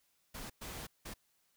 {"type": "noise bursts at uneven times", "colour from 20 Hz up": "pink", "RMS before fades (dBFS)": -45, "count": 3, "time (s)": [[0.34, 0.5], [0.61, 0.87], [1.05, 1.14]], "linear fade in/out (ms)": 10, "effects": ["white hiss -75 dBFS RMS until 1.56 s"]}